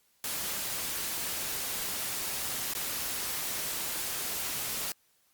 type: noise with dropouts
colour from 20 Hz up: white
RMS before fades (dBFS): -34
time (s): 0.24-4.92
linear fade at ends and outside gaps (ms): 1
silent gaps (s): 2.736-2.75
effects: white hiss -69 dBFS RMS until 5.33 s + Opus 48 kbps